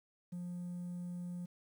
triangle tone, 176.6 Hz, F3, 20 cents sharp, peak -37 dBFS, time 0.32-1.46 s, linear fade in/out 10 ms, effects tanh soft clip ceiling -34 dBFS + 11-bit

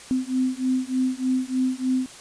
sine beating tone pair, 256 / 259.3 Hz, C4 / C4, -38 / -15 cents, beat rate 3.3 Hz, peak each -24 dBFS, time 0.11-2.06 s, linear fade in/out 0 ms, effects white hiss -43 dBFS RMS until 2.2 s + resampled to 22050 Hz

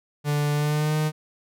45% pulse tone with pitch glide, 146.83 to 153.77 Hz, D3 to D#3, 0 to -20 cents, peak -21 dBFS, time 0.24-1.12 s, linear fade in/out 50 ms, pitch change +80 cents, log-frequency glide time 0.53-0.96 s, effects none

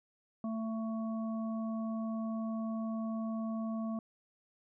harmonic tone, 222.8 Hz, A3, 22 cents sharp, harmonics 1 / 3 / 5, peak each -34 / -44 / -48 dBFS, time 0.44-3.99 s, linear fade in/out 2 ms, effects none

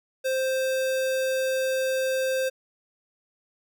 square tone, 524 Hz, C5, 2 cents sharp, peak -24 dBFS, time 0.24-2.5 s, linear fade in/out 20 ms, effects none

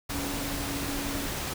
sine tone in noise, 281 Hz, C#4, 24 cents sharp, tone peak -35 dBFS, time 0.11-1.27 s, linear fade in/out 10 ms, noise pink, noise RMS -33 dBFS, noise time 0.09-1.54 s, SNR -5 dB, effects none

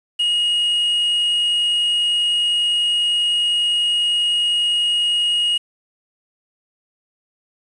triangle tone, 2879 Hz, F#7, 48 cents flat, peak -14 dBFS, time 0.19-5.58 s, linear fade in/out 10 ms, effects resampled to 24000 Hz + 7-bit

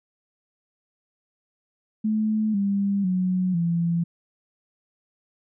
sine tone with pitch steps, 216.1 / 199.31 / 183.83 / 169.55 Hz, A3 / G3 / F#3 / E3, -31 / +29 / -11 / +49 cents, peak -20 dBFS, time 2.04-4.04 s, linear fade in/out 10 ms, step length 500 ms, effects none

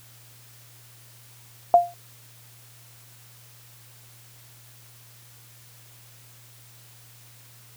sine tone with exponential decay, 698.5 Hz, F5, in tune, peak -7 dBFS, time 1.74-1.94 s, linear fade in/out 1 ms, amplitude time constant 42 ms, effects added 118 Hz sine -52 dBFS peak until 7.76 s + white hiss -52 dBFS RMS until 7.76 s

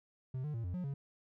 triangle tone with pitch steps, 129.5 / 150.1 / 115.2 / 88.8 / 180.3 / 139.1 Hz, C3 / D3 / A#2 / F2 / F#3 / C#3, -17 / +38 / -20 / +29 / -45 / +6 cents, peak -34 dBFS, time 0.34-0.94 s, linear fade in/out 5 ms, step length 100 ms, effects none

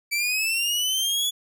sawtooth linear sweep, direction up, 2300 to 3428 Hz, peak -19 dBFS, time 0.11-1.31 s, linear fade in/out 20 ms, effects none

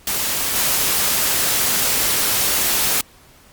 white noise with level steps, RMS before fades -21 / -18 dBFS, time 0.07-3.01 s, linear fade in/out 2 ms, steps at 0.55 s, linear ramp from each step 10 ms, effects pink hiss -49 dBFS RMS until 3.52 s + Opus 48 kbps

